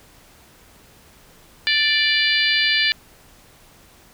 harmonic tone, 587.3 Hz, D5, in tune, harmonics 3 / 4 / 5 / 6 / 7 / 8, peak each -21 / -22 / -23 / -24 / -24 / -25 dBFS, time 1.67-2.92 s, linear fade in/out 0 ms, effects pink hiss -50 dBFS RMS until 4.13 s

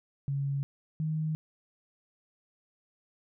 sine tone pair in turn, 139.3 / 156.36 Hz, C#3 / D#3, +9 / +9 cents, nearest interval major second, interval 200 cents, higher second, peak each -28 dBFS, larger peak neither, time 0.28-0.63 / 1-1.35 s, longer neither, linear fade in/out 0 ms, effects none

